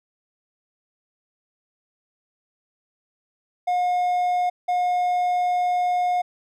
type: tone pair in turn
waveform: triangle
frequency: 718 / 718 Hz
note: F5 / F5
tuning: +48 / +48 cents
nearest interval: unison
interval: 0 cents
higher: neither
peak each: -17 dBFS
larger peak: neither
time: 3.67-4.5 / 4.68-6.22 s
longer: second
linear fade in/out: 10 ms
effects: none

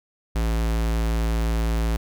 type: tone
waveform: square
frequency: 55.9 Hz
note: A1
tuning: 28 cents sharp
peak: -21 dBFS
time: 0.35-1.97 s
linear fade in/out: 10 ms
effects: none

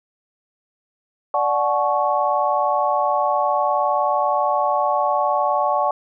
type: chord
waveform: sine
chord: D major seventh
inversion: none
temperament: equal with one note detuned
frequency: 587.3 / 740 / 859.4 / 1108.7 Hz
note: D5 / F#5 / A5 / C#6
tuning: 0 / 0 / -41 / 0 cents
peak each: -22 dBFS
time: 1.34-5.91 s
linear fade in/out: 2 ms
effects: none

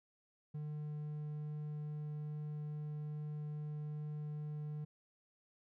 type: tone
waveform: triangle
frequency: 150.2 Hz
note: D3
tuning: 39 cents sharp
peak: -38 dBFS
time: 0.54-4.85 s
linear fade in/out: 10 ms
effects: none

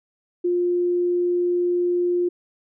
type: tone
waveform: sine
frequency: 353 Hz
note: F4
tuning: 19 cents sharp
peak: -18 dBFS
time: 0.44-2.29 s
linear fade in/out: 10 ms
effects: none

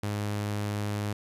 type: tone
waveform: sawtooth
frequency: 103.6 Hz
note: G#2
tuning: 4 cents flat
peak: -25 dBFS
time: 0.03-1.13 s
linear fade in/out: 5 ms
effects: resampled to 32000 Hz + 11-bit

